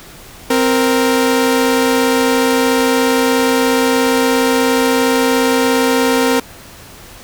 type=tone pair together; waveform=sawtooth; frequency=261.6 / 466.2 Hz; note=C4 / A#4; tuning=0 / 0 cents; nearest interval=minor seventh; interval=1000 cents; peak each=-10 dBFS; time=0.5-6.4 s; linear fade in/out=5 ms; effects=pink hiss -37 dBFS RMS until 7.23 s